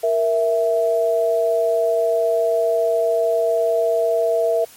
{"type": "tone pair together", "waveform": "sine", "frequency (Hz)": [466.6, 659.3], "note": ["A#4", "E5"], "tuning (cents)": [2, 0], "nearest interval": "tritone", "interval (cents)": 598, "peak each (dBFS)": [-19, -17], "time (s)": [0.03, 4.65], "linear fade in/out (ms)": 10, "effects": ["white hiss -45 dBFS RMS until 4.76 s", "MP3 64 kbps"]}